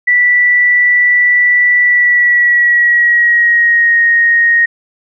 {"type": "tone with pitch glide", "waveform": "sine", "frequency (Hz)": [1964, 1867.7], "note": ["B6", "A#6"], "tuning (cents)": [-10, 3], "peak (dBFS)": -6, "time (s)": [0.07, 4.66], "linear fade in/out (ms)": 10, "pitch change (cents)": -87, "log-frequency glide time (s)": [1.81, 4], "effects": []}